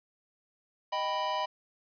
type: chord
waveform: square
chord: Eb augmented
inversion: none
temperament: equal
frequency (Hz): 622.3 / 784 / 987.8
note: Eb5 / G5 / B5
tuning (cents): 0 / 0 / 0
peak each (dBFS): -36 / -37 / -32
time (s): 0.92-1.46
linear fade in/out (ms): 10
effects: resampled to 11025 Hz + 10-bit